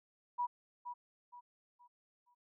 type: tone with echo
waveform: sine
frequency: 972 Hz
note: B5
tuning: 28 cents flat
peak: -32 dBFS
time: 0.38-0.47 s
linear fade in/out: 20 ms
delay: 470 ms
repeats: 4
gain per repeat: -9 dB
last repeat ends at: 2.35 s
effects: none